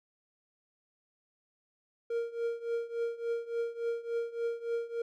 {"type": "tone with tremolo", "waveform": "triangle", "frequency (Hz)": 466.2, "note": "A#4", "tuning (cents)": 0, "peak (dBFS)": -26, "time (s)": [2.1, 5.02], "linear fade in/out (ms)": 5, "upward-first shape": "triangle", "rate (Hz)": 3.5, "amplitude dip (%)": 90, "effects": []}